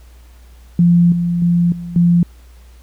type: tone with level steps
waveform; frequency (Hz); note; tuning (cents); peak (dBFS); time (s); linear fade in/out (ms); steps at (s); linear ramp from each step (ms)
sine; 172.8; F3; -18; -7 / -14 / -10 / -24 / -8; 0.79-2.23; 2; 1.12 / 1.42 / 1.72 / 1.96; 2
effects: added 60 Hz sine -39 dBFS peak until 2.82 s + pink hiss -52 dBFS RMS until 2.82 s